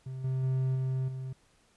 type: tone with level steps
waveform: triangle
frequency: 130.81 Hz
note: C3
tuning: in tune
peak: -34 / -26 / -24 / -26 / -33 dBFS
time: 0.06-1.33 s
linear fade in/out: 5 ms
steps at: 0.24 / 0.43 / 0.75 / 1.08 s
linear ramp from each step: 5 ms
effects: pink hiss -66 dBFS RMS until 1.76 s + resampled to 24000 Hz